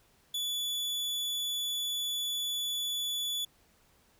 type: tone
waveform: 40% pulse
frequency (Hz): 3443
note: A7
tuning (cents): -38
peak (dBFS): -30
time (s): 0.34-3.45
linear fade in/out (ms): 5
effects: pink hiss -66 dBFS RMS until 4.19 s